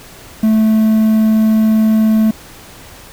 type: tone with quantisation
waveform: triangle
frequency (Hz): 218.6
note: A3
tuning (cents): -11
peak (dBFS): -6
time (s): 0.43-2.31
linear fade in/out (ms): 5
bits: 6
effects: pink hiss -37 dBFS RMS until 3.12 s